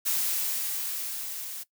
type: noise with level ramp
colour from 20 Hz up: blue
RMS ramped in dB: -26 to -38 dBFS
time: 0.05-1.64 s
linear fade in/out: 20 ms
effects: noise-tail reverb RT60 0.1 s tail -18 dB re dry